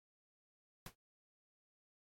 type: noise with exponential decay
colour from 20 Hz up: pink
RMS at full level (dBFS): -44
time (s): 0.86-0.95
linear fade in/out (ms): 2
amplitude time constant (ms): 19
effects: AAC 64 kbps